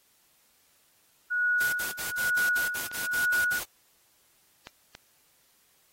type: tone with tremolo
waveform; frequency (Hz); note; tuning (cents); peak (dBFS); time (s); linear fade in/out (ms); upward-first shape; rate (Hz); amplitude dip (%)
sine; 1460; F#6; -24; -22; 1.3-3.6; 20; sine; 1.1; 85
type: noise bursts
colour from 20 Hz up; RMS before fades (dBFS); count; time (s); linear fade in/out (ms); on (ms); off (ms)
white; -35; 11; 1.6-3.64; 10; 130; 61
type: clicks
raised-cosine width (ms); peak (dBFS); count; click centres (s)
0.2; -24; 4; 2.798 / 2.915 / 4.671 / 4.951
effects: white hiss -65 dBFS RMS until 5.92 s + AAC 48 kbps